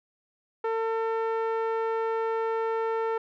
sawtooth tone with low-pass filter, 450 Hz, A4, 39 cents sharp, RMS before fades -28 dBFS, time 0.64-3.18 s, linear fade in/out 5 ms, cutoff 1300 Hz, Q 1.1, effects none

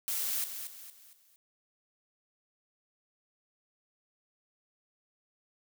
blue noise with echo, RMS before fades -33 dBFS, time 0.08-0.44 s, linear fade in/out 0 ms, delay 230 ms, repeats 4, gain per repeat -8 dB, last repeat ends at 1.36 s, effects none

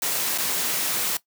white noise with dropouts, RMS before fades -25 dBFS, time 0.02-1.17 s, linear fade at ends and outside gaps 2 ms, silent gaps 0.378-0.383 s, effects noise-tail reverb RT60 0.1 s tail -18 dB re dry + high-pass 150 Hz 12 dB/octave

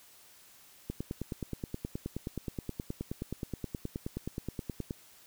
click train, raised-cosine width 3 ms, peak -22 dBFS, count 39, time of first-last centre 0.9-4.908 s, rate 9.48 Hz, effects white hiss -58 dBFS RMS until 5.26 s

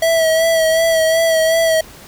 square tone with vibrato, 650 Hz, E5, 24 cents flat, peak -12 dBFS, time 0.02-1.81 s, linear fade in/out 5 ms, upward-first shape sine, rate 2.7 Hz, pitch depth 30 cents each way, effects pink hiss -39 dBFS RMS until 2.07 s

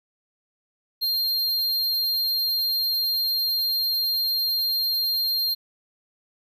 square tone, 4197 Hz, C8, 5 cents sharp, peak -22 dBFS, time 1.01-5.55 s, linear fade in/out 20 ms, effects 10-bit

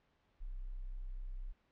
sine tone, 32 Hz, C1, 38 cents flat, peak -40 dBFS, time 0.4-1.53 s, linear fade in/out 20 ms, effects pink hiss -75 dBFS RMS until 1.71 s + low-pass 3000 Hz 12 dB/octave

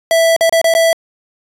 square tone with dropouts, 659.3 Hz, E5, in tune, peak -9 dBFS, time 0.11-0.93 s, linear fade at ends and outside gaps 1 ms, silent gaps 0.364-0.409 / 0.495-0.525 / 0.615-0.643 / 0.739-0.75 s, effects resampled to 32000 Hz

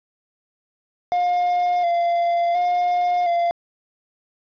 triangle tone with vibrato, 700 Hz, F5, 4 cents sharp, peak -15 dBFS, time 1.12-3.51 s, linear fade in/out 0 ms, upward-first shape square, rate 0.7 Hz, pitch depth 28 cents each way, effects resampled to 11025 Hz + 7-bit

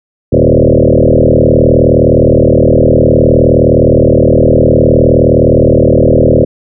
sine tone with frequency modulation, 316.1 Hz, D#4, 27 cents sharp, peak -3 dBFS, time 0.32-6.45 s, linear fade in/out 10 ms, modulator 39.4 Hz, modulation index 6.5, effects none

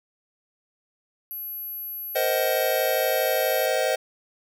sine tone, 11700 Hz, F#9, 21 cents flat, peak -31 dBFS, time 1.31-3.66 s, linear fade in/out 0 ms
square chord, C half-diminished seventh, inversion third, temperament just, 470.9 / 523.3 / 627.9 / 753.5 Hz, Bb4 / C5 / Eb5 / Gb5, +18 / 0 / +16 / +31 cents, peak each -31 / -26 / -26 / -30 dBFS, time 2.15-3.96 s, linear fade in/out 10 ms
effects none

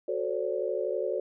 sine chord, D dominant seventh, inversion first, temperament equal with one note detuned, 370 / 440 / 523.3 / 575.2 Hz, F#4 / A4 / C5 / D5, 0 / 0 / 0 / -36 cents, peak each -33 dBFS, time 0.08-1.2 s, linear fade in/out 5 ms, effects none

